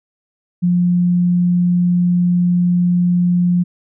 sine tone, 176.8 Hz, F3, 22 cents sharp, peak -11 dBFS, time 0.62-3.64 s, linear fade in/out 20 ms, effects none

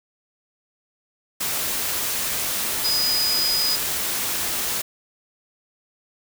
sine tone in noise, 4967 Hz, D#8, 4 cents flat, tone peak -20 dBFS, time 2.84-3.76 s, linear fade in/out 10 ms, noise white, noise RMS -25 dBFS, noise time 1.4-4.82 s, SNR +2 dB, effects none

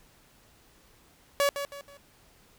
sawtooth tone with echo, 566 Hz, C#5, 36 cents sharp, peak -18 dBFS, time 1.4-1.49 s, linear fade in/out 0 ms, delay 160 ms, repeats 3, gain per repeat -9 dB, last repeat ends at 1.97 s, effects pink hiss -60 dBFS RMS until 2.58 s

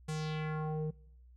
square tone with low-pass filter sweep, 155.1 Hz, D#3, 5 cents flat, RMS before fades -36 dBFS, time 0.08-0.91 s, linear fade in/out 10 ms, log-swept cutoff 9100 to 350 Hz, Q 2, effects noise-tail reverb RT60 0.7 s tail -22 dB re dry + added 61 Hz sine -55 dBFS peak until 1.36 s

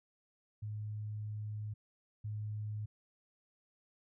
sine tone pair in turn, 106.1 / 106.1 Hz, G#2 / G#2, +38 / +38 cents, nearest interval unison, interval 0 cents, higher neither, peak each -38 / -37 dBFS, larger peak second, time 0.62-1.74 / 2.24-2.86 s, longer first, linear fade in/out 10 ms, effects none

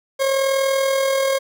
40% pulse tone with amplitude modulation, 540 Hz, C#5, 45 cents flat, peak -14 dBFS, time 0.19-1.39 s, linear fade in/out 20 ms, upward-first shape sine, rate 40.6 Hz, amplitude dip 40%, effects none

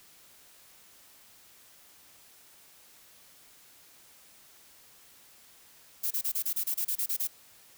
violet noise bursts, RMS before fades -30 dBFS, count 12, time 6.03-7.274 s, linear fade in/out 10 ms, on 78 ms, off 28 ms, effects white hiss -57 dBFS RMS until 7.77 s

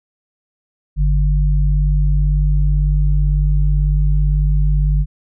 sine tone pair together, 49.06 / 147 Hz, G1 / D3, +2 / +2 cents, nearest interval octave + perfect fifth, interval 1900 cents, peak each -12 / -18 dBFS, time 0.96-5.06 s, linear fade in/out 50 ms, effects none

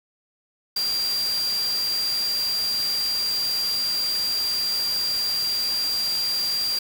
sine tone in noise, 4745 Hz, D8, 17 cents sharp, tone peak -22 dBFS, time 0.76-6.79 s, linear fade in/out 5 ms, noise white, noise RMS -33 dBFS, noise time 0.76-6.79 s, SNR +8 dB, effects none

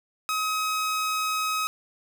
sawtooth tone, 1270 Hz, D#6, 35 cents sharp, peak -21 dBFS, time 0.29-1.67 s, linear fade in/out 0 ms, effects none

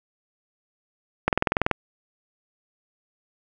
click train, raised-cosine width 0.5 ms, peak -4 dBFS, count 10, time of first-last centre 1.28-1.713 s, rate 20.8 Hz, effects none

